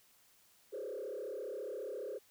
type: tone with frequency modulation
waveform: sine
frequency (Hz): 466.2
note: A#4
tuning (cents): 0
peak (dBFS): -38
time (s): 0.72-2.19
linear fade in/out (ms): 20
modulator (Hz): 34.6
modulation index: 2.4
effects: tanh soft clip ceiling -35 dBFS + white hiss -67 dBFS RMS until 2.3 s